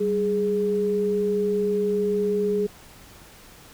sine tone pair together, 194.64 / 415.3 Hz, G3 / G#4, -12 / 0 cents, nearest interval octave + minor second, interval 1312 cents, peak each -27 / -21 dBFS, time 0-2.67 s, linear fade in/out 10 ms, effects pink hiss -48 dBFS RMS until 3.73 s

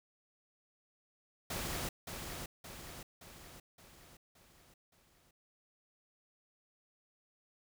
pink noise with echo, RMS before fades -39 dBFS, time 1.5-1.89 s, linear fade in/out 5 ms, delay 570 ms, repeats 6, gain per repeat -5 dB, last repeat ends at 5.31 s, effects none

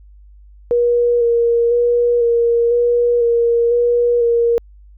sine tone with vibrato, 474.2 Hz, A#4, 30 cents sharp, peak -11 dBFS, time 0.71-4.58 s, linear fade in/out 0 ms, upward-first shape square, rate 1 Hz, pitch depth 18 cents each way, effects added 50 Hz sine -40 dBFS peak until 4.97 s

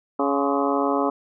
harmonic tone with a mistuned harmonic, 139.9 Hz, C#3, 16 cents sharp, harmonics 2 / 3 / 4 / 5 / 6 / 7 / 8 / 9, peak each -24 / -26 / -27 / -28 / -29 / -29 / -30 / -31 dBFS, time 0.19-1.1 s, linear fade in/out 5 ms, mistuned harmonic 7, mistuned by +91 cents, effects none

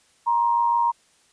sine tone pair together, 944 / 1050.4 Hz, A#5 / C6, +22 / +6 cents, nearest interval major second, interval 184 cents, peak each -18 / -26 dBFS, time 0.26-0.92 s, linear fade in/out 20 ms, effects white hiss -60 dBFS RMS until 1.32 s + resampled to 22050 Hz

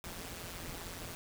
pink noise with amplitude modulation, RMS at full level -41 dBFS, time 0.04-1.15 s, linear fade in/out 0 ms, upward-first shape sine, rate 173 Hz, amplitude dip 75%, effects none

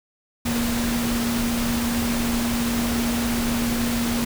sine tone in noise, 236 Hz, A#3, 22 cents sharp, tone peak -22 dBFS, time 0.45-4.25 s, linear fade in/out 10 ms, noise pink, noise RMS -27 dBFS, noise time 0.45-4.25 s, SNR +2 dB, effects none

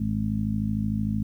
harmonic tone, 53.2 Hz, G#1, 42 cents sharp, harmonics 1 / 2 / 3 / 4 / 5, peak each -34 / -29 / -34 / -26 / -36 dBFS, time 0-1.23 s, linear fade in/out 5 ms, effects 10-bit

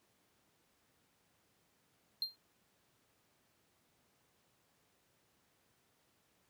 triangle tone with exponential decay, 4186 Hz, C8, in tune, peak -29 dBFS, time 2.22-2.36 s, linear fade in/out 1 ms, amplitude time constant 30 ms, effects pink hiss -74 dBFS RMS until 6.49 s + high-pass 100 Hz 12 dB/octave

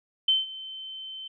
sine tone with ADSR envelope, 3083 Hz, G7, 29 cents flat, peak -17 dBFS, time 0.28-1.28 s, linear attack 5 ms, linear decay 170 ms, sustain -19 dB, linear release 8 ms, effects none

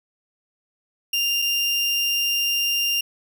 30% pulse tone pair in turn, 2794 / 2794 Hz, F7 / F7, 0 / 0 cents, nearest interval unison, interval 0 cents, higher neither, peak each -17 dBFS, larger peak neither, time 1.13-1.42 / 1.42-3.01 s, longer second, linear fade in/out 5 ms, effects none

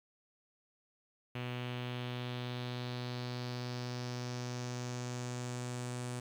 sawtooth tone with low-pass filter sweep, 123.47 Hz, B2, in tune, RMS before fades -40 dBFS, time 1.35-6.2 s, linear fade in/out 5 ms, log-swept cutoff 2800 to 8800 Hz, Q 3.1, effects 10-bit

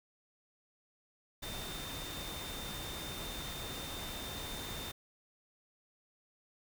sine tone in noise, 3616 Hz, A7, 47 cents sharp, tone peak -46 dBFS, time 1.42-4.92 s, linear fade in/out 10 ms, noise pink, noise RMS -43 dBFS, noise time 1.42-4.92 s, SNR -6 dB, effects none

